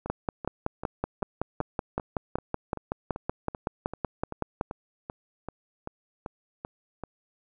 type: two click trains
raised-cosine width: 1 ms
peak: -21 / -13 dBFS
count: 19 / 25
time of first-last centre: 0.06-7.037 / 0.1-4.611 s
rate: 2.58 / 5.32 Hz
effects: none